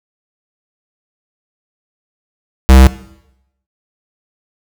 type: tone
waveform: square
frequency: 65.41 Hz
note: C2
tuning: in tune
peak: -3 dBFS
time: 2.69-2.87 s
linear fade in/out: 0 ms
effects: noise-tail reverb RT60 0.8 s tail -17 dB re dry